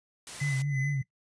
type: noise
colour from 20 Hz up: white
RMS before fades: -41 dBFS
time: 0.27-0.62 s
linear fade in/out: 0 ms
type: tone with tremolo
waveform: triangle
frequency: 2022 Hz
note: B6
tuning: 40 cents sharp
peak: -31 dBFS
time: 0.4-1.03 s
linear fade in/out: 5 ms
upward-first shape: sine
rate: 2.9 Hz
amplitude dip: 80%
type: tone with vibrato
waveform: sine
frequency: 138.59 Hz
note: C#3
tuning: in tune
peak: -26 dBFS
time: 0.41-1.02 s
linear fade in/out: 10 ms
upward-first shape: sine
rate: 4.6 Hz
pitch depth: 78 cents each way
effects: noise-tail reverb RT60 0.1 s tail -18 dB re dry + resampled to 22050 Hz